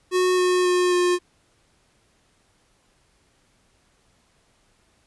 square tone with pitch steps, 366.1 / 362.9 / 359.8 / 356.7 Hz, F#4 / F#4 / F#4 / F4, -18 / -34 / -48 / +37 cents, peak -18 dBFS, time 0.11-1.19 s, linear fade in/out 50 ms, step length 270 ms, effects pink hiss -63 dBFS RMS until 5.06 s + resampled to 24000 Hz

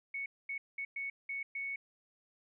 sine tone bursts at uneven times, 2217 Hz, C#7, in tune, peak -36 dBFS, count 6, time 0.14-0.26 / 0.49-0.58 / 0.78-0.85 / 0.96-1.1 / 1.29-1.43 / 1.55-1.76 s, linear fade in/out 5 ms, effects none

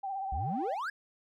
sine tone with vibrato, 779 Hz, G5, 11 cents flat, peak -33 dBFS, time 0.03-0.75 s, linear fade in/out 10 ms, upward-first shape sine, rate 16 Hz, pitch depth 47 cents each way
triangle exponential sweep, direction up, 58.27 to 1739 Hz, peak -31 dBFS, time 0.32-0.9 s, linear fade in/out 5 ms
effects none

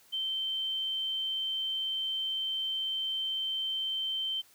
sine tone, 3109 Hz, G7, 15 cents flat, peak -30 dBFS, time 0.12-4.42 s, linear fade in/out 20 ms, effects white hiss -61 dBFS RMS until 4.54 s + high-pass 60 Hz 12 dB/octave

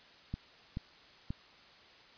clicks, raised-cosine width 5 ms, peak -24 dBFS, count 3, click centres 0.34 / 0.771 / 1.305 s, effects white hiss -58 dBFS RMS until 2.17 s + resampled to 11025 Hz

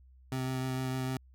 25% pulse tone with vibrato, 130 Hz, C3, 11 cents flat, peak -28 dBFS, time 0.32-1.17 s, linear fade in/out 2 ms, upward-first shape sine, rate 6.6 Hz, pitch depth 12 cents each way, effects added 64 Hz sine -55 dBFS peak until 1.34 s

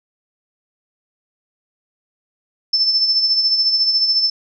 sine tone with tremolo, 5290 Hz, E8, 5 cents sharp, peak -11 dBFS, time 2.73-4.3 s, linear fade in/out 5 ms, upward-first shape sine, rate 14 Hz, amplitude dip 50%, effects none

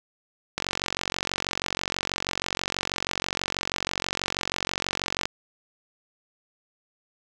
click train, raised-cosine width 0.2 ms, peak -8 dBFS, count 217, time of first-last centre 0.58-5.255 s, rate 46.2 Hz, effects none

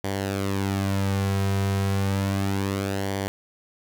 sawtooth tone with flanger, 98 Hz, G2, in tune, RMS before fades -25 dBFS, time 0.04-3.28 s, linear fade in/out 0 ms, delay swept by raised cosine 0.76 to 3.56 ms, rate 0.32 Hz, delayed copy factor -0.6, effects none

